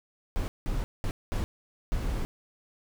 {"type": "noise bursts at uneven times", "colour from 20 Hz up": "brown", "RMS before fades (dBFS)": -29, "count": 5, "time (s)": [[0.36, 0.48], [0.66, 0.84], [1.04, 1.11], [1.32, 1.44], [1.92, 2.25]], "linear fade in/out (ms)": 0, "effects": []}